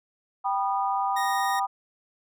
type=chord; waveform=sine; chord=G augmented; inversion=none; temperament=just; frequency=784 / 980 / 1225 Hz; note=G5 / B5 / D#6; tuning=0 / -14 / -27 cents; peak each=-26 / -28 / -30 dBFS; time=0.44-1.67 s; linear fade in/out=20 ms
type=tone; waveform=sawtooth; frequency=1864.7 Hz; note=A#6; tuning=in tune; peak=-27 dBFS; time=1.16-1.6 s; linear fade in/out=10 ms
effects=none